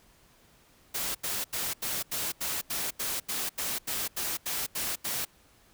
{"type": "noise bursts", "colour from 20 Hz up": "white", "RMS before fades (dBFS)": -32, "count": 15, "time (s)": [0.94, 5.252], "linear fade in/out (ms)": 10, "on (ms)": 210, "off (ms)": 83, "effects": ["pink hiss -61 dBFS RMS until 5.73 s"]}